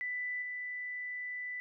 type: tone with level steps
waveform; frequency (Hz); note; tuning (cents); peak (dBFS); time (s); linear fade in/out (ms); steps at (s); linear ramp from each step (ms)
sine; 1987; B6; +10; -34 / -37; 0.01-1.6; 0; 0.42; 2
effects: none